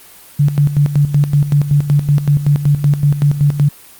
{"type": "tone with tremolo", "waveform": "sine", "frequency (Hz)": 144.6, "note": "D3", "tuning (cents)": -27, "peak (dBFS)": -7, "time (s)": [0.39, 3.69], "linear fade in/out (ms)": 10, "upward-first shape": "square", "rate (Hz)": 5.3, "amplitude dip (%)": 70, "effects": ["white hiss -40 dBFS RMS until 3.99 s", "Opus 32 kbps"]}